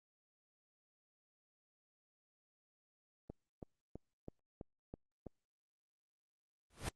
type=click train; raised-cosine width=2 ms; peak=-33 dBFS; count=7; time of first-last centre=3.3-5.267 s; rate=3.05 Hz
type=noise with exponential growth; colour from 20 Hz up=pink; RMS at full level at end=-35 dBFS; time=6.7-6.89 s; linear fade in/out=5 ms; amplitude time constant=41 ms
effects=low-pass 10000 Hz 12 dB/octave + Opus 32 kbps